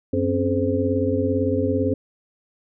sine tone cluster, 95.3 / 259.9 / 277.7 / 425.9 / 516 Hz, G2 / C4 / C#4 / G#4 / C5, -48 / -11 / +3 / +44 / -24 cents, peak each -25 dBFS, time 0.13-1.94 s, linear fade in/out 5 ms, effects none

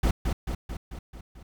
brown noise with echo, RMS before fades -22 dBFS, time 0.03-0.11 s, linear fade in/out 5 ms, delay 220 ms, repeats 6, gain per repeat -4 dB, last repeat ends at 1.43 s, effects none

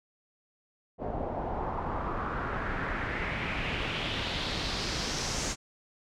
pink noise with low-pass filter sweep, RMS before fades -33 dBFS, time 0.98-5.56 s, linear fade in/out 50 ms, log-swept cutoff 640 to 6900 Hz, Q 2.7, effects none

